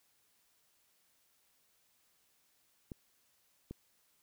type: clicks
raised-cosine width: 3 ms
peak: -30 dBFS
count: 2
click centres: 2.918 / 3.71 s
effects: white hiss -73 dBFS RMS until 4.22 s